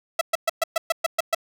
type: tone bursts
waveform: sawtooth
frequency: 658 Hz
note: E5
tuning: 3 cents flat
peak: -14 dBFS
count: 9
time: 0.19-1.348 s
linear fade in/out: 5 ms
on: 22 ms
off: 120 ms
effects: none